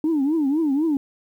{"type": "tone with vibrato", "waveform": "sine", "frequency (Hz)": 297.3, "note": "D4", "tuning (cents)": 21, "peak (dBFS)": -16, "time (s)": [0.04, 0.97], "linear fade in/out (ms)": 2, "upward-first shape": "triangle", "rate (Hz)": 4, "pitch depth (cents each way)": 220, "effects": ["tanh soft clip ceiling -15 dBFS", "9-bit"]}